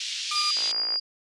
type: band-pass noise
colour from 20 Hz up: pink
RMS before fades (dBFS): -32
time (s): 0-0.72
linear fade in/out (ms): 5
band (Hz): 3000 to 5700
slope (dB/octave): 24
type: tone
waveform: sawtooth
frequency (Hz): 1206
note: D6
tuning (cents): +46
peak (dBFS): -24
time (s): 0.31-0.51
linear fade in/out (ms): 5
type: tone with tremolo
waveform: sine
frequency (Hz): 4836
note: D8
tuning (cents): +50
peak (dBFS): -23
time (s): 0.35-1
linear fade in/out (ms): 10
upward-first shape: sine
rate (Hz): 7.2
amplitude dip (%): 25
type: click train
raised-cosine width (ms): 0.5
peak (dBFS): -23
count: 23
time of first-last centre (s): 0.57-0.958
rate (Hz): 56.7
effects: high-pass 400 Hz 12 dB/octave + resampled to 24000 Hz